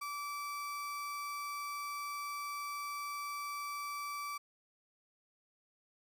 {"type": "tone", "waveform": "35% pulse", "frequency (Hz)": 1159, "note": "D6", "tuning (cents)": -23, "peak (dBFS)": -37, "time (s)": [0.01, 4.38], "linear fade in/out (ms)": 10, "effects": []}